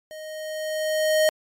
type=tone with level ramp; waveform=square; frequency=622.3 Hz; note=D#5; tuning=in tune; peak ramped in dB=-37 to -16 dBFS; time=0.11-1.29 s; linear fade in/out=0 ms; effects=MP3 64 kbps